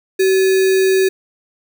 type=tone with sample-and-hold; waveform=sine; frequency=380 Hz; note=F#4; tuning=46 cents sharp; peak=-10 dBFS; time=0.19-1.09 s; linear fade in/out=10 ms; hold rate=2100 Hz; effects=none